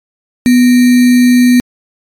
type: tone with sample-and-hold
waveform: sine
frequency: 246.9 Hz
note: B3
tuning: in tune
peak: -3 dBFS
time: 0.46-1.6 s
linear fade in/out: 0 ms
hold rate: 2100 Hz
effects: MP3 64 kbps